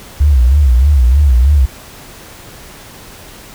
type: tone with vibrato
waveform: sine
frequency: 66.8 Hz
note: C2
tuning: 36 cents sharp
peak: -5 dBFS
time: 0.2-1.66 s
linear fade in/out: 10 ms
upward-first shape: sine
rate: 3.2 Hz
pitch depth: 190 cents each way
effects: pink hiss -35 dBFS RMS until 3.54 s